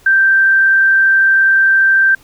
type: tone with frequency modulation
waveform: sine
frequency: 1568 Hz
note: G6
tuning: in tune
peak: -7 dBFS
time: 0.06-2.15 s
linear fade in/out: 5 ms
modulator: 41.3 Hz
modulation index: 0.23
effects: pink hiss -47 dBFS RMS until 2.23 s